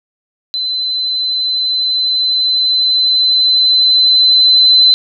sine tone with level ramp, 4044 Hz, B7, 40 cents sharp, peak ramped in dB -15 to -4 dBFS, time 0.54-4.94 s, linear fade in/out 0 ms, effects none

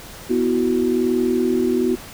sine chord, B suspended fourth, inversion none, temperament just, 246.9 / 329.3 / 370.4 Hz, B3 / E4 / F#4, 0 / -2 / +2 cents, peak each -20 / -23 / -19 dBFS, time 0.29-1.96 s, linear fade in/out 20 ms, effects pink hiss -38 dBFS RMS until 2.13 s

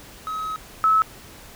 triangle / sine tone pair in turn, 1277 / 1297.8 Hz, D#6 / E6, +45 / -27 cents, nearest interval unison, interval 28 cents, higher second, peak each -24 / -14 dBFS, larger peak second, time 0.27-0.56 / 0.84-1.02 s, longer first, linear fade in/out 0 ms, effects pink hiss -44 dBFS RMS until 1.55 s

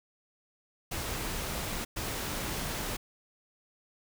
pink noise bursts at uneven times, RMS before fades -35 dBFS, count 2, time 0.91-1.85 / 1.96-2.97 s, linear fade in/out 10 ms, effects none

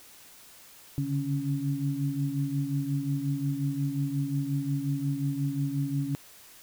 sine tone cluster, 139.6 / 145.2 / 278.1 Hz, C#3 / D3 / C#4, +13 / -19 / +6 cents, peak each -31 dBFS, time 0.98-6.15 s, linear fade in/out 0 ms, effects white hiss -52 dBFS RMS until 6.62 s

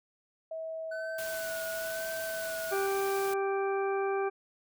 sine tone with pitch glide, 645 to 651.7 Hz, E5 to E5, -38 to -20 cents, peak -35 dBFS, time 0.51-2.74 s, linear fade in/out 5 ms, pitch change +18 cents, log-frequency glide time 0.86-1.4 s
triangle tone with vibrato, 1499 Hz, F#6, 22 cents sharp, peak -37 dBFS, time 0.91-2.87 s, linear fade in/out 10 ms, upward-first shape sine, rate 1 Hz, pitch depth 51 cents each way
white noise, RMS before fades -42 dBFS, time 1.18-3.34 s, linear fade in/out 5 ms
harmonic tone, 392 Hz, G4, in tune, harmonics 1 / 2 / 3 / 4 / 6, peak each -29 / -35 / -39 / -41 / -45 dBFS, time 2.71-4.3 s, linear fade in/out 20 ms
effects none

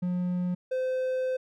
triangle tone pair in turn, 179.2 / 515.1 Hz, F3 / C5, +45 / -27 cents, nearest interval octave + tritone, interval 1828 cents, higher second, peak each -24 dBFS, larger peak neither, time 0.02-0.55 / 0.71-1.37 s, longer second, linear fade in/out 10 ms, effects none

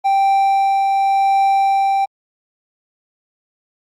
triangle tone with tremolo, 784 Hz, G5, in tune, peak -9 dBFS, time 0.04-2.06 s, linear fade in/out 20 ms, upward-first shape triangle, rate 0.9 Hz, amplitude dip 25%, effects Opus 48 kbps

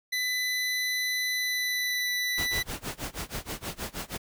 25% pulse tone with pitch glide, 2000 to 1979.3 Hz, B6 to B6, +21 to +3 cents, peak -23 dBFS, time 0.12-2.63 s, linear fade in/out 10 ms, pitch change -18 cents, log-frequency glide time 1.34-2.14 s
pink noise with tremolo, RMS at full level -33 dBFS, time 2.37-4.18 s, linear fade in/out 20 ms, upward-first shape sine, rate 6.3 Hz, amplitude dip 95%
effects none

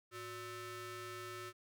sawtooth ring-modulated tone, 471.7 Hz, A#4, 20 cents sharp, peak -38 dBFS, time 0.11-1.53 s, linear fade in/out 50 ms, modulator 836 Hz, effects none

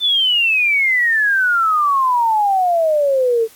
sine exponential sweep, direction down, 3560 to 440 Hz, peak -12 dBFS, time 0-3.48 s, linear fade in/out 50 ms, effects white hiss -46 dBFS RMS until 3.55 s + AAC 64 kbps

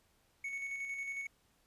triangle tone with tremolo, 2217 Hz, C#7, in tune, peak -35 dBFS, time 0.44-1.27 s, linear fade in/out 5 ms, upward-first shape square, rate 11 Hz, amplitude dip 35%, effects pink hiss -72 dBFS RMS until 1.66 s + resampled to 32000 Hz

